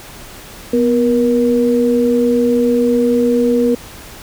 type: tone pair together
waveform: sine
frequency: 246.5 / 475.2 Hz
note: B3 / A#4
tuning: -3 / +33 cents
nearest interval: major seventh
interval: 1136 cents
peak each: -13 dBFS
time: 0.73-3.75 s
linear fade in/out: 5 ms
effects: pink hiss -35 dBFS RMS until 4.22 s